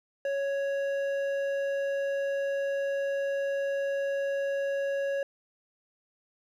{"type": "tone with hard clipping", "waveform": "sine", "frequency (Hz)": 555, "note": "C#5", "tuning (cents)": 2, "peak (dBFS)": -29, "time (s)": [0.25, 5.23], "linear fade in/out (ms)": 2, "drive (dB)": 8, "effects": []}